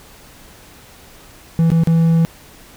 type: tone with dropouts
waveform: triangle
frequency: 164.81 Hz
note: E3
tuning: in tune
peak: -8 dBFS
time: 1.59-2.25 s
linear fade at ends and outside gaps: 0 ms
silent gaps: 1.703-1.717 / 1.836-1.873 s
effects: pink hiss -43 dBFS RMS until 2.76 s